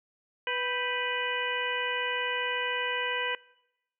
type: harmonic tone with a mistuned harmonic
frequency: 493.9 Hz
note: B4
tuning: in tune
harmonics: 1 / 2 / 3 / 4 / 5 / 6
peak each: -35 / -35 / -35 / -35 / -35 / -35 dBFS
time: 0.47-3.35 s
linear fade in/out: 2 ms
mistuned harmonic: 3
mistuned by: +88 cents
effects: noise-tail reverb RT60 0.9 s tail -23 dB re dry